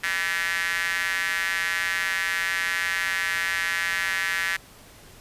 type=tone with high-pass filter; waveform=square; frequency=90.1 Hz; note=F#2; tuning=45 cents flat; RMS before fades=-26 dBFS; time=0.03-4.57 s; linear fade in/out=10 ms; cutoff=1800 Hz; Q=4.7; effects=pink hiss -49 dBFS RMS until 5.2 s + resampled to 32000 Hz